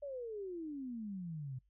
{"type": "exponential sweep", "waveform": "sine", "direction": "down", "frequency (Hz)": [587.3, 124.8], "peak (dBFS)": -40, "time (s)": [0.02, 1.59], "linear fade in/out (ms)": 10, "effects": ["noise-tail reverb RT60 0.1 s tail -23 dB re dry", "added 50 Hz sine -70 dBFS peak until 1.69 s"]}